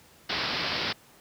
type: low-pass noise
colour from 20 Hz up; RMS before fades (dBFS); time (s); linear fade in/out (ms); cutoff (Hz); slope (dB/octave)
white; -30; 0.29-0.93; 10; 5200; 96
effects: pink hiss -56 dBFS RMS until 1.2 s + high-pass 80 Hz 12 dB/octave